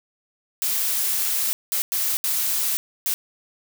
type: noise bursts at uneven times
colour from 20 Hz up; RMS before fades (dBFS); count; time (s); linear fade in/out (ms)
blue; -23; 5; 0.62-1.53 / 1.72-1.82 / 1.92-2.17 / 2.24-2.77 / 3.06-3.14; 0
effects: none